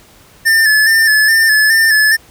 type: tone with vibrato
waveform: square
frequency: 1760 Hz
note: A6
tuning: in tune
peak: -8 dBFS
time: 0.45-2.17 s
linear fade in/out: 20 ms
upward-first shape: square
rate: 2.4 Hz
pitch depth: 36 cents each way
effects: pink hiss -44 dBFS RMS until 2.3 s